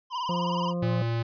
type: tone with vibrato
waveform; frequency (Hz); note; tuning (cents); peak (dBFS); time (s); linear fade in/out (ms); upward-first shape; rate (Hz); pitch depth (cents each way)
square; 989; B5; +2; -29; 0.1-0.74; 50; sine; 19; 91
type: harmonic tone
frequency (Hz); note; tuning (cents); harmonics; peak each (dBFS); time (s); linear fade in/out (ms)
174.61; F3; 0; 1 / 2 / 3 / 4 / 6 / 7; -28 / -40 / -33 / -46 / -45 / -49; 0.29-1.02; 2
type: tone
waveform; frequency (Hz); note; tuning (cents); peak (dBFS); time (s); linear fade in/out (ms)
square; 115.7; A#2; -13; -26; 0.82-1.23; 10
effects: resampled to 11025 Hz